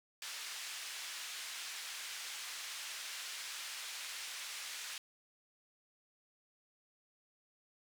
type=band-pass noise; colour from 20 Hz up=pink; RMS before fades=-45 dBFS; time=0.22-4.98 s; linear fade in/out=2 ms; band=2000 to 8600 Hz; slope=12 dB/octave; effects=none